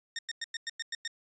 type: tone bursts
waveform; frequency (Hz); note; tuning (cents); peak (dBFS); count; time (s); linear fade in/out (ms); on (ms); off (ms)
15% pulse; 1835; A#6; -28; -27; 8; 0.16-1.077; 2; 28; 99
effects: resampled to 16000 Hz